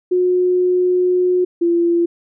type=tone pair in turn; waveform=sine; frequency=362.3 / 342 Hz; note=F#4 / F4; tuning=-36 / -36 cents; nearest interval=minor second; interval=100 cents; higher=first; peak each=-12 dBFS; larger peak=neither; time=0.11-1.45 / 1.61-2.06 s; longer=first; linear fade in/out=10 ms; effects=none